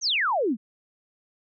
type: exponential sweep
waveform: sine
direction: down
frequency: 6645 to 196 Hz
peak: -21 dBFS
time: 0.01-0.57 s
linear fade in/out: 50 ms
effects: none

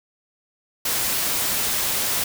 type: noise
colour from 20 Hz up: white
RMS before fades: -23 dBFS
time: 0.85-2.24 s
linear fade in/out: 5 ms
effects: none

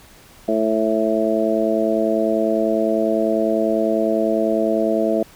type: harmonic tone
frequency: 110 Hz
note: A2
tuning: in tune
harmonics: 2 / 3 / 4 / 5 / 6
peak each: -23 / -22 / -24 / -24 / -20 dBFS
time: 0.48-5.23 s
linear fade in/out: 5 ms
effects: pink hiss -47 dBFS RMS until 5.35 s

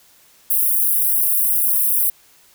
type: high-pass noise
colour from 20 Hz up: white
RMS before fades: -17 dBFS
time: 0.5-2.1 s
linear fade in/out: 5 ms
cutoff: 10000 Hz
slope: 48 dB/octave
effects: white hiss -52 dBFS RMS until 2.54 s

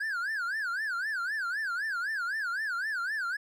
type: tone with vibrato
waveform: triangle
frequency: 1568 Hz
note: G6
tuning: in tune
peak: -28 dBFS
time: 0-3.37 s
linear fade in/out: 10 ms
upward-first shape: sine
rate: 3.9 Hz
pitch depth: 230 cents each way
effects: none

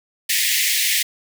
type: high-pass noise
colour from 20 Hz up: pink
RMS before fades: -19 dBFS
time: 0.29-1.03 s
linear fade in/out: 10 ms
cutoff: 1800 Hz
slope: 96 dB/octave
effects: none

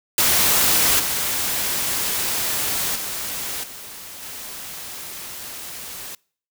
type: noise with level steps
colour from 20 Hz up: white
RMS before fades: -17 / -23 / -28 / -37 / -34 dBFS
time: 0.18-6.15 s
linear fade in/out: 2 ms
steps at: 0.99 / 2.95 / 3.63 / 4.22 s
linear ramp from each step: 10 ms
effects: noise-tail reverb RT60 0.5 s tail -26 dB re dry

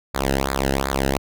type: tone with flanger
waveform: sawtooth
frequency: 67.7 Hz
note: C#2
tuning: 40 cents flat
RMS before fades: -22 dBFS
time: 0.14-1.18 s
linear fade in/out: 10 ms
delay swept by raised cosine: 0.34 to 0.9 ms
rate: 2.7 Hz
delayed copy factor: -0.85
effects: none

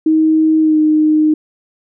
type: tone with pitch glide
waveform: sine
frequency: 315.3 to 308.1 Hz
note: D#4 to D#4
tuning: +23 to -17 cents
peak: -8 dBFS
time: 0.06-1.34 s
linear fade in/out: 5 ms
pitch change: -40 cents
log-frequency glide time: 0.6-0.78 s
effects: none

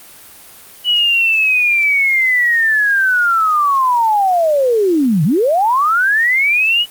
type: linear two-way sweep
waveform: sine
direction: down then up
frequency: 2960 to 140 to 2960 Hz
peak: -10 dBFS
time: 0.84-6.86 s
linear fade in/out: 50 ms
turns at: 5.24 s
effects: white hiss -39 dBFS RMS until 6.9 s + Opus 32 kbps

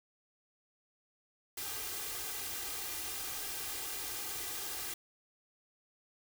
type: noise with comb filter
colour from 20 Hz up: white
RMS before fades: -40 dBFS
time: 1.57-4.94 s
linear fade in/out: 5 ms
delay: 2.5 ms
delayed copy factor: +0.7
effects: none

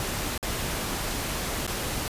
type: noise with dropouts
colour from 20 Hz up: pink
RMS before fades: -30 dBFS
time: 0-2.08 s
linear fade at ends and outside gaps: 1 ms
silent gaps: 0.378-0.428 / 1.667-1.676 s
effects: resampled to 32000 Hz

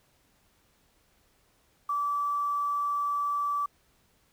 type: tone with quantisation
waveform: sine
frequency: 1157 Hz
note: D6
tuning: 26 cents flat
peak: -26 dBFS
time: 1.89-3.66 s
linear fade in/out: 5 ms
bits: 9
effects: pink hiss -67 dBFS RMS until 4.32 s

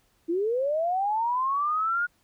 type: linear sweep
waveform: sine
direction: up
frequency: 319.5 to 1448 Hz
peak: -23 dBFS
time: 0.28-2.07 s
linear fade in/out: 20 ms
effects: pink hiss -67 dBFS RMS until 2.23 s

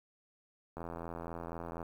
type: click train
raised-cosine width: 1 ms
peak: -28 dBFS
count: 90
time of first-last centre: 0.77-1.828 s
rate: 84.1 Hz
effects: 10-bit

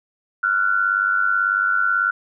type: tone pair together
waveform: sine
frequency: 1381.8 / 1480 Hz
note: F6 / F#6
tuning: -19 / 0 cents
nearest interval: minor second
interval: 119 cents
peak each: -19 dBFS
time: 0.43-2.11 s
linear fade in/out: 5 ms
effects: none

